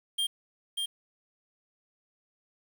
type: tone with echo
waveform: square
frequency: 3200 Hz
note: G7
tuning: 35 cents sharp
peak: -27 dBFS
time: 0.18-0.27 s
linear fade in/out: 10 ms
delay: 590 ms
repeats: 1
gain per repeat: -3 dB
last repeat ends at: 0.86 s
effects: 9-bit

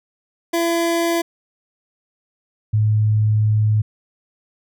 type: tone pair in turn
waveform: 25% pulse / sine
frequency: 337.3 / 107.32 Hz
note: E4 / A2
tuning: +40 / -43 cents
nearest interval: octave + minor sixth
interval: 1983 cents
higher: first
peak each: -13 dBFS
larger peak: neither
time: 0.53-1.22 / 2.73-3.82 s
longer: second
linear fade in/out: 10 ms
effects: none

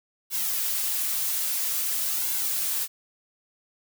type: noise with flanger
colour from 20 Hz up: blue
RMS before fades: -27 dBFS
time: 0.3-2.88 s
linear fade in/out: 50 ms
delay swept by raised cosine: 1.6 to 7 ms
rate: 0.5 Hz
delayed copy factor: -0.65
effects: none

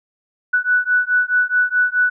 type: beating tone pair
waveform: sine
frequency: 1480 / 1484.7 Hz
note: F#6 / F#6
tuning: 0 / +6 cents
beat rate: 4.7 Hz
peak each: -17 dBFS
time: 0.53-2.1 s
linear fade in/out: 10 ms
effects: none

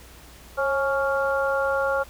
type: harmonic tone with a mistuned harmonic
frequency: 278.9 Hz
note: C#4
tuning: 11 cents sharp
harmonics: 2 / 3 / 4 / 5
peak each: -23 / -30 / -31 / -26 dBFS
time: 0.57-2.04 s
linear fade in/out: 20 ms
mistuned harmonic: 2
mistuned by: -43 cents
effects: added 60 Hz sine -47 dBFS peak until 2.09 s + pink hiss -48 dBFS RMS until 2.09 s

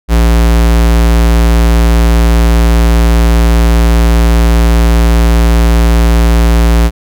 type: tone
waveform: square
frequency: 57.5 Hz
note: A#1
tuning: 23 cents flat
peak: -5 dBFS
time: 0.08-6.91 s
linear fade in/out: 50 ms
effects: none

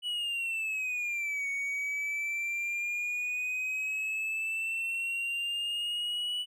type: exponential two-way sweep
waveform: triangle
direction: down then up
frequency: 2960 to 2227 to 2960 Hz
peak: -29 dBFS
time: 0.02-6.46 s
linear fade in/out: 50 ms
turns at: 1.49 s
effects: none

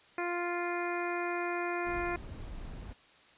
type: harmonic tone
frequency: 349.2 Hz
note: F4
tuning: in tune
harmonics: 1 / 2 / 3 / 4 / 5 / 6 / 7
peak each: -35 / -38 / -40 / -41 / -42 / -43 / -43 dBFS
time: 0.18-2.16 s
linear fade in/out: 2 ms
type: noise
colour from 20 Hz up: brown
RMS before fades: -43 dBFS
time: 1.85-2.94 s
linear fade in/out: 20 ms
effects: white hiss -60 dBFS RMS until 3.37 s + resampled to 8000 Hz

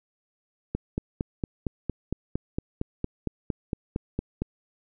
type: click train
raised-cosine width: 3 ms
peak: -14 dBFS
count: 17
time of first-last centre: 0.75-4.42 s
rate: 4.36 Hz
effects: none

